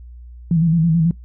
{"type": "tone with vibrato", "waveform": "sine", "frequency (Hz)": 164.81, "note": "E3", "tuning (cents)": 0, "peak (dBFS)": -12, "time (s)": [0.51, 1.11], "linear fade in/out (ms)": 2, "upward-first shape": "square", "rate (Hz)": 9.2, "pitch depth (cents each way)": 60, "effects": ["noise-tail reverb RT60 0.2 s tail -25 dB re dry", "added 60 Hz sine -35 dBFS peak until 1.24 s"]}